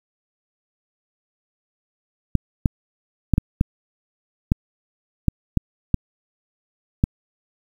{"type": "clicks", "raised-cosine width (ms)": 5, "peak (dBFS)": -3, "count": 10, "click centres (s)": [2.353, 2.658, 3.337, 3.381, 3.611, 4.519, 5.283, 5.573, 5.943, 7.039], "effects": ["7-bit"]}